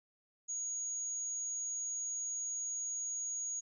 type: tone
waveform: sine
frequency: 6690 Hz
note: G#8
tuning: 12 cents sharp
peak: -36 dBFS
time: 0.48-3.61 s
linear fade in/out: 20 ms
effects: none